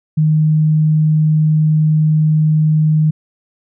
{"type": "tone", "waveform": "sine", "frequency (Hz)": 154.9, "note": "D#3", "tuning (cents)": -7, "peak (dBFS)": -9, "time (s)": [0.17, 3.11], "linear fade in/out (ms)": 10, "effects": []}